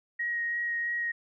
sine tone with vibrato, 1886 Hz, A#6, 20 cents sharp, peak -28 dBFS, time 0.19-1.12 s, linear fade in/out 10 ms, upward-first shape sine, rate 3 Hz, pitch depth 11 cents each way, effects none

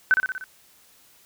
sine tone with echo, 1522 Hz, F#6, 48 cents sharp, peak -13 dBFS, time 0.11-0.14 s, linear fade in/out 0 ms, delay 60 ms, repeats 5, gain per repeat -4 dB, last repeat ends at 0.44 s, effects white hiss -56 dBFS RMS until 1.25 s

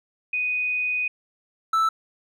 sine / triangle tone pair in turn, 2489 / 1318.5 Hz, D#7 / E6, 0 / 0 cents, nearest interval major seventh, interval 1100 cents, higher first, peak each -22 / -16 dBFS, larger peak second, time 0.33-1.08 / 1.73-1.89 s, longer first, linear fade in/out 5 ms, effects none

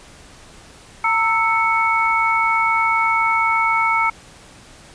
sine tone cluster, 912 / 1317 / 2213 Hz, A#5 / E6 / C#7, -38 / -2 / -3 cents, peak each -19 dBFS, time 1.04-4.1 s, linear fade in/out 5 ms, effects pink hiss -44 dBFS RMS until 4.94 s + resampled to 22050 Hz

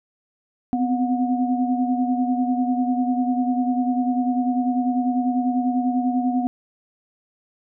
sine tone cluster, 250.7 / 260.8 / 724 Hz, B3 / C4 / F#5, +26 / -5 / -38 cents, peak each -20 / -26 / -26 dBFS, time 0.73-6.47 s, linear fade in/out 0 ms, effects none

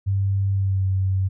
sine tone with pitch glide, 98 to 95.21 Hz, G2 to G2, 0 to -50 cents, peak -18 dBFS, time 0.06-1.29 s, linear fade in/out 20 ms, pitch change -50 cents, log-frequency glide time 0.53-0.85 s, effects none

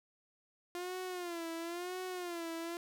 sawtooth tone with vibrato, 349.2 Hz, F4, in tune, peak -35 dBFS, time 0.75-2.77 s, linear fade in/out 0 ms, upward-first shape sine, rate 0.98 Hz, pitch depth 100 cents each way, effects none

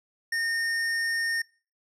square tone, 1832 Hz, A#6, 31 cents flat, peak -26 dBFS, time 0.32-1.42 s, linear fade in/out 5 ms, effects noise-tail reverb RT60 0.4 s tail -24 dB re dry + low-pass 10000 Hz 12 dB/octave

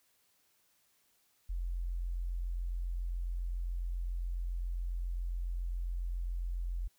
sine tone, 43.65 Hz, F1, in tune, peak -33 dBFS, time 1.49-6.88 s, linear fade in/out 10 ms, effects white hiss -72 dBFS RMS until 6.98 s

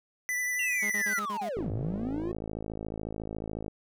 square tone with vibrato, 1985 Hz, B6, 8 cents sharp, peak -29 dBFS, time 0.29-1.19 s, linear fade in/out 0 ms, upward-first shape sine, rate 11 Hz, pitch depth 18 cents each way
triangle linear two-way sweep, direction down then up, 2800 to 87.31 to 368.4 Hz, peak -29 dBFS, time 0.59-2.32 s, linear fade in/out 5 ms, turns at 1.71 s
sawtooth tone bursts, 206.7 Hz, G#3, 8 cents flat, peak -33 dBFS, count 6, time 0.82-1.494 s, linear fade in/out 10 ms, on 84 ms, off 34 ms
click train, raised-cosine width 2 ms, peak -23 dBFS, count 115, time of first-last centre 1.57-3.681 s, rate 54 Hz
effects none

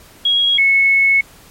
sine tone pair in turn, 3303 / 2197 Hz, G#7 / C#7, -10 / -16 cents, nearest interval perfect fifth, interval 706 cents, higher first, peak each -11 / -9 dBFS, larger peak second, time 0.25-0.58 / 0.58-1.21 s, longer second, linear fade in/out 5 ms, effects pink hiss -44 dBFS RMS until 1.5 s + MP3 64 kbps

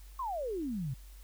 sine exponential sweep, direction down, 1108.7 to 122.8 Hz, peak -33 dBFS, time 0.19-0.94 s, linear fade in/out 5 ms, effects added 48 Hz sine -48 dBFS peak until 1.23 s + white hiss -61 dBFS RMS until 1.23 s

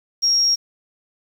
sine tone, 5588 Hz, F8, in tune, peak -14 dBFS, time 0.22-0.56 s, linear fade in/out 20 ms, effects 7-bit

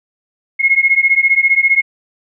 sine beating tone pair, 2156 / 2171 Hz, C#7 / C#7, -49 / -37 cents, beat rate 15 Hz, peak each -12 dBFS, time 0.59-1.82 s, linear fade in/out 20 ms, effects none

